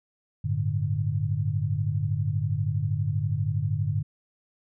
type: chord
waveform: sine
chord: G suspended second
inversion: none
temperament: equal with one note detuned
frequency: 98 / 110.45 / 146.83 Hz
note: G2 / A2 / D3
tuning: 0 / +7 / 0 cents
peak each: -28 dBFS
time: 0.44-4.03 s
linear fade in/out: 10 ms
effects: none